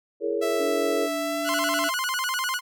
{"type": "chord", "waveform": "sine", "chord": "A# half-diminished seventh", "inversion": "second", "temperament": "just", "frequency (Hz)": [335.6, 419.5, 466.2, 559.4], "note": ["E4", "G#4", "A#4", "C#5"], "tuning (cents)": [31, 17, 0, 16], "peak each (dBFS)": [-31, -27, -28, -31], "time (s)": [0.2, 1.09], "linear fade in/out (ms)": 50}
{"type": "tone with pitch glide", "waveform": "sawtooth", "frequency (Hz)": [659.3, 668.9], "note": ["E5", "E5"], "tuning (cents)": [0, 25], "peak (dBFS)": -23, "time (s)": [0.41, 1.91], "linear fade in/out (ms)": 20, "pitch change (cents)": 25, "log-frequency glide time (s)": [1.14, 1.42]}
{"type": "tone", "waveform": "sine", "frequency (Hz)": 291.9, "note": "D4", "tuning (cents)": -10, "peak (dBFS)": -30, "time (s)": [0.59, 1.89], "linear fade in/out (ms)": 20}
{"type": "tone with vibrato", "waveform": "sawtooth", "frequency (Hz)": 1239, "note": "D#6", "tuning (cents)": -8, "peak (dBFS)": -21, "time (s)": [1.44, 2.61], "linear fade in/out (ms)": 50, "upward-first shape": "square", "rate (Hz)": 10, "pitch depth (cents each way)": 290}
{"effects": []}